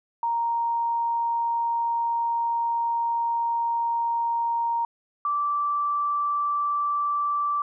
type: tone pair in turn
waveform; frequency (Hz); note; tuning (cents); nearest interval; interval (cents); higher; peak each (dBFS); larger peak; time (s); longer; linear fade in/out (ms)
sine; 932.3 / 1165.8; A#5 / D6; 0 / -13; major third; 387; second; -22; neither; 0.23-4.85 / 5.25-7.62; first; 2
effects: none